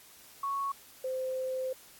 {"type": "tone pair in turn", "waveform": "sine", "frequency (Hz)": [1108.7, 518.1], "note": ["C#6", "C5"], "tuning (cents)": [0, -17], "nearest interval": "octave + minor second", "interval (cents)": 1317, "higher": "first", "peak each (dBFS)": [-30, -31], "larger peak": "first", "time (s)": [[0.43, 0.72], [1.04, 1.73]], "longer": "second", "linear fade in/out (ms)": 5, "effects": ["white hiss -55 dBFS RMS until 1.99 s", "AAC 64 kbps"]}